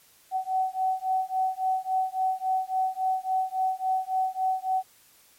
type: beating tone pair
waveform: sine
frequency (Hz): 752 / 755.6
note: F#5 / F#5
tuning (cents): +28 / +36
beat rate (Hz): 3.6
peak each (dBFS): -27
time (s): 0.31-4.83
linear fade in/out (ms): 50
effects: white hiss -58 dBFS RMS until 5.38 s + MP3 64 kbps